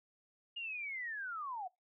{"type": "linear sweep", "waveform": "sine", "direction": "down", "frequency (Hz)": [2859, 701], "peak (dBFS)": -39, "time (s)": [0.56, 1.68], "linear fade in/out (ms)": 10, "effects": ["noise-tail reverb RT60 0.2 s tail -23 dB re dry"]}